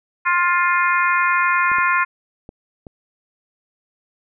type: harmonic tone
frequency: 351.8 Hz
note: F4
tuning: 13 cents sharp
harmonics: 3 / 4 / 5 / 6 / 7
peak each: -18 / -20 / -22 / -24 / -25 dBFS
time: 0.25-2.05 s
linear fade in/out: 20 ms
type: clicks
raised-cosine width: 2 ms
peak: -23 dBFS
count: 4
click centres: 1.717 / 1.785 / 2.491 / 2.868 s
effects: none